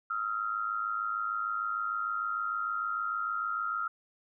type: tone pair together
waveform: sine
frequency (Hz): 1270 / 1376.6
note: D#6 / F6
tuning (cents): +35 / -25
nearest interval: minor second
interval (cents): 140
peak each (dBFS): -34 / -32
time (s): 0.1-3.88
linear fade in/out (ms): 5
effects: none